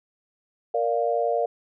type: chord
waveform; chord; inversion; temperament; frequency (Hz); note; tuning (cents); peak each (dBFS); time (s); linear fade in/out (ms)
sine; Bb major; none; equal; 466.2 / 587.3 / 698.5; Bb4 / D5 / F5; 0 / 0 / 0; -25 / -26 / -25; 0.74-1.46; 5
effects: none